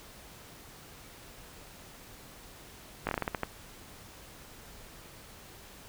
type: slowing click train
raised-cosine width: 0.5 ms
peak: -15 dBFS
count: 9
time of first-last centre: 3.07-3.433 s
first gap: 19 ms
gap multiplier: 1.24
effects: pink hiss -51 dBFS RMS until 5.88 s